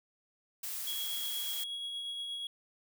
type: noise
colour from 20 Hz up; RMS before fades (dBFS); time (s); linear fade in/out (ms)
blue; -39; 0.63-1.64; 5
type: tone with tremolo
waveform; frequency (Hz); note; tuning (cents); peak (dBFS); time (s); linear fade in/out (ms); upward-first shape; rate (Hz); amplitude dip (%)
triangle; 3322; G#7; 0; -34; 0.87-2.47; 2; triangle; 8.4; 30
effects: none